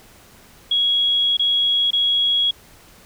sine tone with dropouts, 3322 Hz, G#7, in tune, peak -15 dBFS, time 0.71-2.51 s, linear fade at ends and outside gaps 5 ms, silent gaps 1.37-1.394 / 1.907-1.931 s, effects pink hiss -48 dBFS RMS until 3.05 s

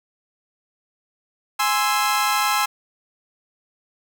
sawtooth chord, Ab augmented, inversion none, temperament equal, 830.6 / 1046.5 / 1318.5 Hz, Ab5 / C6 / E6, 0 / 0 / 0 cents, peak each -19 dBFS, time 1.59-2.66 s, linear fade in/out 10 ms, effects none

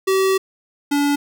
square tone pair in turn, 383 / 286.9 Hz, G4 / D4, -40 / -40 cents, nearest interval perfect fourth, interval 500 cents, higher first, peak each -15 / -16 dBFS, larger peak first, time 0.07-0.38 / 0.91-1.16 s, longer first, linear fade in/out 10 ms, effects none

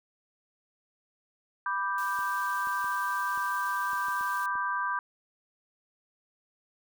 sine chord, G major, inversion first, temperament equal with one note detuned, 987.8 / 1180.1 / 1568 Hz, B5 / D6 / G6, 0 / +8 / 0 cents, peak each -32 dBFS, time 1.66-4.99 s, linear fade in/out 2 ms
white high-pass noise, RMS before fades -47 dBFS, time 1.98-4.46 s, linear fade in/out 2 ms, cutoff 2300 Hz, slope 24 dB/octave
clicks, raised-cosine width 2 ms, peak -39 dBFS, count 8, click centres 2.19 / 2.672 / 2.844 / 3.376 / 3.932 / 4.084 / 4.21 / 4.555 s
effects none

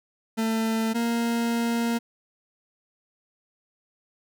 40% pulse tone pair in turn, 223.3 / 233.3 Hz, A3 / A#3, +26 / +2 cents, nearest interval minor second, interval 76 cents, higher second, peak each -22 dBFS, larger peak neither, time 0.37-0.94 / 0.94-1.99 s, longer second, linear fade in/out 20 ms, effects none

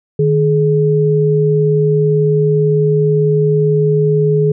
sine tone pair together, 153.3 / 422 Hz, D#3 / G#4, -25 / +28 cents, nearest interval octave + tritone, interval 1753 cents, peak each -12 dBFS, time 0.19-4.52 s, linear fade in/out 5 ms, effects none

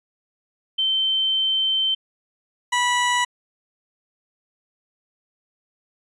sine / 20% pulse tone pair in turn, 3100 / 978.9 Hz, G7 / B5, -20 / -16 cents, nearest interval octave + minor sixth, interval 1996 cents, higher first, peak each -18 / -13 dBFS, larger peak second, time 0.78-1.95 / 2.72-3.25 s, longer first, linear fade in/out 10 ms, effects resampled to 24000 Hz

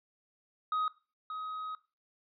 triangle tone pair in turn, 1257 / 1263 Hz, D#6 / D#6, +17 / +26 cents, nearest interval unison, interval 9 cents, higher second, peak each -27 / -35 dBFS, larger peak first, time 0.72-0.88 / 1.3-1.75 s, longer second, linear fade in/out 2 ms, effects noise-tail reverb RT60 0.3 s tail -17 dB re dry + resampled to 11025 Hz

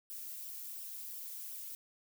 violet noise with flanger, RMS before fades -45 dBFS, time 0.1-1.75 s, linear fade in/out 0 ms, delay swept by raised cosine 0.45 to 2.55 ms, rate 2.8 Hz, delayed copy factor -0.5, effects none

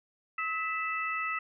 sine tone cluster, 1288 / 1983 / 2638 Hz, E6 / B6 / E7, -41 / +7 / +1 cents, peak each -33 / -35 / -36 dBFS, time 0.38-1.39 s, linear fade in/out 5 ms, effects none

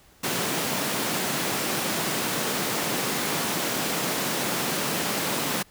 pink high-pass noise, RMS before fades -27 dBFS, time 0.23-5.63 s, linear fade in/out 10 ms, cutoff 150 Hz, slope 24 dB/octave, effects pink hiss -56 dBFS RMS until 5.7 s

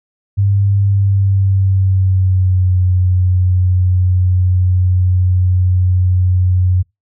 sine tone with pitch glide, 99.6 to 91.33 Hz, G2 to F#2, +28 to -22 cents, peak -9 dBFS, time 0.37-6.83 s, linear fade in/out 20 ms, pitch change -150 cents, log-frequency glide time 0.86-2.79 s, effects noise-tail reverb RT60 0.2 s tail -26 dB re dry

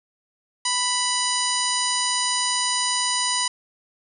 harmonic tone, 987.8 Hz, B5, in tune, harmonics 1 / 2 / 3 / 4 / 5 / 6 / 7 / 9, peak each -27 / -31 / -29 / -30 / -28 / -32 / -29 / -28 dBFS, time 0.65-3.48 s, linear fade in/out 5 ms, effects none

